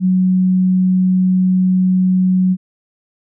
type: tone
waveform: sine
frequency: 185 Hz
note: F#3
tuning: in tune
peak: -10 dBFS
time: 0-2.57 s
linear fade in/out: 50 ms
effects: none